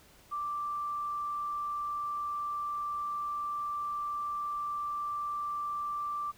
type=tone; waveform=sine; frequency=1174.7 Hz; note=D6; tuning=in tune; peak=-32 dBFS; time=0.31-6.32 s; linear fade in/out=20 ms; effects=pink hiss -59 dBFS RMS until 6.37 s